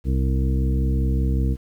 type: harmonic tone with a mistuned harmonic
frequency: 65.41 Hz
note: C2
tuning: in tune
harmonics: 1 / 2 / 3 / 4 / 5 / 7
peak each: -19 / -25 / -29 / -31 / -33 / -36 dBFS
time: 0.04-1.57 s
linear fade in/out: 50 ms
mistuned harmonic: 1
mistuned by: -16 cents
effects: 9-bit